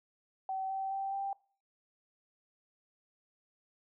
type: tone with pitch steps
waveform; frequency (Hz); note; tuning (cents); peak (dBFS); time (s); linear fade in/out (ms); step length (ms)
sine; 765 / 772.5 / 780.2 / 787.9; G5 / G5 / G5 / G5; -42 / -26 / -8 / +9; -33; 0.49-1.33; 2; 210
effects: noise-tail reverb RT60 0.4 s tail -22 dB re dry